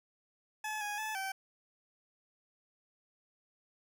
20% pulse tone with pitch steps, 858 / 829 / 867 / 772 Hz, A5 / G#5 / A5 / G5, -44 / -3 / -26 / -27 cents, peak -31 dBFS, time 0.64-1.32 s, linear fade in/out 5 ms, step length 170 ms, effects none

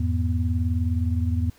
sine tone cluster, 84.1 / 103.6 / 243.9 Hz, E2 / G#2 / B3, +35 / -4 / -21 cents, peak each -22 / -27 / -29 dBFS, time 0-1.5 s, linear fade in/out 5 ms, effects pink hiss -56 dBFS RMS until 1.58 s

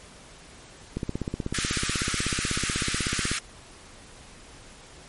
click train, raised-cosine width 3 ms, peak -15 dBFS, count 39, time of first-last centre 0.97-3.316 s, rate 16.2 Hz
pink high-pass noise, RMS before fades -29 dBFS, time 1.54-3.39 s, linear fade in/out 5 ms, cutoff 1200 Hz, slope 96 dB/octave
effects pink hiss -48 dBFS RMS until 5.08 s + MP3 48 kbps

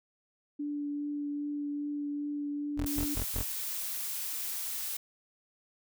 sine tone with vibrato, 290.9 Hz, D4, 16 cents flat, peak -32 dBFS, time 0.59-3.15 s, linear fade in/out 10 ms, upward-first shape triangle, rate 2.5 Hz, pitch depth 11 cents each way
25% pulse tone bursts, 43.44 Hz, F1, 8 cents flat, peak -28 dBFS, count 4, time 2.77-3.434 s, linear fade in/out 20 ms, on 97 ms, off 92 ms
blue noise, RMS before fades -36 dBFS, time 2.86-4.97 s, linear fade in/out 5 ms
effects none

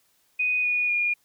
sine tone with pitch steps, 2489 / 2458 / 2427 Hz, D#7 / D#7 / D#7, 0 / -22 / -44 cents, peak -21 dBFS, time 0.39-1.14 s, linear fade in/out 10 ms, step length 250 ms, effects white hiss -66 dBFS RMS until 1.24 s

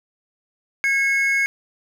triangle tone pair together, 1636 / 2184 Hz, G#6 / C#7, -26 / -26 cents, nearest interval perfect fourth, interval 500 cents, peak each -21 / -16 dBFS, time 0.84-1.46 s, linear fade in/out 0 ms, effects none

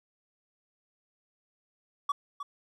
triangle tone with echo, 1137 Hz, C#6, 44 cents sharp, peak -23 dBFS, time 2.09-2.12 s, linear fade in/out 5 ms, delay 310 ms, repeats 1, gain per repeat -10 dB, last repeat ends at 2.43 s, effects none

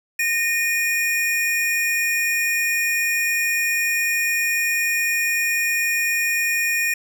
square tone pair together, 1842.9 / 2450 Hz, A#6 / D#7, -20 / -27 cents, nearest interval perfect fourth, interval 493 cents, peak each -24 / -21 dBFS, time 0.19-6.94 s, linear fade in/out 5 ms, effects none

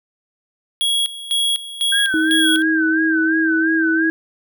square tone with tremolo, 3322 Hz, G#7, in tune, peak -16 dBFS, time 0.81-2.62 s, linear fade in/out 0 ms, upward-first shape square, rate 2 Hz, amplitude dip 80%
sine tone with vibrato, 1568 Hz, G6, in tune, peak -17 dBFS, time 1.92-4.1 s, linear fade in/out 5 ms, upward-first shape sine, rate 2.9 Hz, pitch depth 89 cents each way
sine tone with pitch glide, 316.9 to 323.4 Hz, D#4 to E4, +32 to -33 cents, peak -16 dBFS, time 2.14-4.1 s, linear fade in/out 0 ms, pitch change +35 cents, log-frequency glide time 2.35-3.82 s
effects none

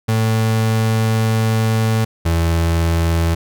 35% pulse tone pair in turn, 111.2 / 83.31 Hz, A2 / E2, +19 / +19 cents, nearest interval perfect fourth, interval 500 cents, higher first, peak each -12 dBFS, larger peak neither, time 0.08-2.05 / 2.25-3.35 s, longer first, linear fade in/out 10 ms, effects none

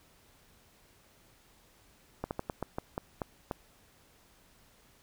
slowing click train, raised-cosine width 1 ms, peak -19 dBFS, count 9, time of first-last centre 2.24-3.512 s, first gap 69 ms, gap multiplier 1.23, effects pink hiss -63 dBFS RMS until 5.02 s

